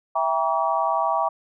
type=chord; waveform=sine; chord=E diminished seventh; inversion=none; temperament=just; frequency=659.3 / 791.1 / 949.3 / 1139.2 Hz; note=E5 / G5 / Bb5 / Db6; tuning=0 / +16 / +31 / +47 cents; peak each=-25 dBFS; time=0.15-1.29 s; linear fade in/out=10 ms; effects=none